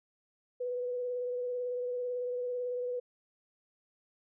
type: tone with vibrato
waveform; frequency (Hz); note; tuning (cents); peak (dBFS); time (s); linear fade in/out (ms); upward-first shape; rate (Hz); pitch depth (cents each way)
sine; 493.9; B4; 0; -32; 0.6-3; 10; triangle; 18; 25
effects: none